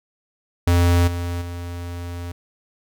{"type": "tone with level steps", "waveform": "square", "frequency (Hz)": 87, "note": "F2", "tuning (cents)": -6, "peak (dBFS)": [-14, -24, -29], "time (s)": [0.67, 2.32], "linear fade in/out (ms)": 5, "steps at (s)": [1.07, 1.41], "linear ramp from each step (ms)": 10, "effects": []}